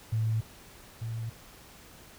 sine tone pair in turn, 111 / 113.66 Hz, A2 / A#2, +16 / -43 cents, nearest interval unison, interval 41 cents, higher second, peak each -25 / -32 dBFS, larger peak first, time 0.12-0.41 / 1.01-1.3 s, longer neither, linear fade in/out 10 ms, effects pink hiss -52 dBFS RMS until 2.18 s

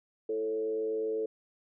sine tone with frequency modulation, 440 Hz, A4, in tune, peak -29 dBFS, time 0.29-1.26 s, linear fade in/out 5 ms, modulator 108 Hz, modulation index 0.54, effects none

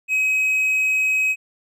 triangle tone, 2540 Hz, D#7, 35 cents sharp, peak -15 dBFS, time 0.08-1.36 s, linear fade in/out 50 ms, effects none

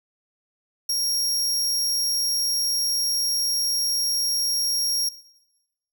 sawtooth tone, 5588 Hz, F8, in tune, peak -19 dBFS, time 0.89-5.09 s, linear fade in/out 5 ms, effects noise-tail reverb RT60 1.0 s tail -17 dB re dry

